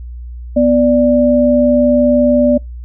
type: tone pair together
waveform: sine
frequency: 246.8 / 587.3 Hz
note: B3 / D5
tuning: -1 / 0 cents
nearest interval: octave + minor third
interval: 1501 cents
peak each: -10 dBFS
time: 0.56-2.58 s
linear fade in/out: 10 ms
effects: noise-tail reverb RT60 0.2 s tail -26 dB re dry + added 60 Hz sine -25 dBFS peak until 2.84 s